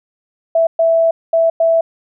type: tone bursts at uneven times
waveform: sine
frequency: 659.3 Hz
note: E5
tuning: in tune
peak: -9 dBFS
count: 4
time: 0.55-0.67 / 0.79-1.11 / 1.33-1.5 / 1.6-1.81 s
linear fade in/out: 5 ms
effects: none